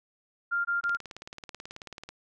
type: tone bursts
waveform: sine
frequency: 1396.9 Hz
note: F6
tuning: in tune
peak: -25 dBFS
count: 3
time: 0.51-0.972 s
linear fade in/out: 20 ms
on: 140 ms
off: 21 ms
type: click train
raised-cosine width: 0.2 ms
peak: -24 dBFS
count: 24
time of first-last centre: 0.84-2.09 s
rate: 18.4 Hz
effects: none